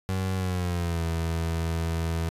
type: tone with pitch glide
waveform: 30% pulse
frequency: 94.3 to 82.57 Hz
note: F#2 to E2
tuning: +33 to +3 cents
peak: -23 dBFS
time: 0.09-2.29 s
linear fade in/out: 0 ms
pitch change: -230 cents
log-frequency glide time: 0.35-1.03 s
effects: resampled to 32000 Hz